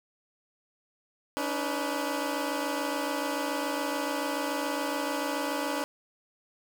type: tone cluster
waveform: 15% pulse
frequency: 284.3 / 311.3 / 495.6 Hz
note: C#4 / D#4 / B4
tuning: +44 / +1 / +6 cents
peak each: -25 / -29 / -29 dBFS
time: 1.37-5.84 s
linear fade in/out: 0 ms
effects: none